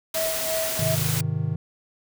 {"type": "noise", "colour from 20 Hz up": "white", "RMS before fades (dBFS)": -28, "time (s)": [0.14, 1.21], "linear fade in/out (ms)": 5}
{"type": "tone with tremolo", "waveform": "triangle", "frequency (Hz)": 644, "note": "E5", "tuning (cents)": -41, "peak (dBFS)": -22, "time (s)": [0.14, 0.96], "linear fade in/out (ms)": 20, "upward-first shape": "sine", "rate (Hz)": 2.9, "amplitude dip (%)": 70}
{"type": "chord", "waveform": "triangle", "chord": "Ab major", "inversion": "none", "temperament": "just", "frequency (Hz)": [103.83, 129.78, 155.74], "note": ["Ab2", "C3", "Eb3"], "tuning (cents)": [0, -14, 2], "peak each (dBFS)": [-27, -26, -24], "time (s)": [0.79, 1.56], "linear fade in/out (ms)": 5}
{"effects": []}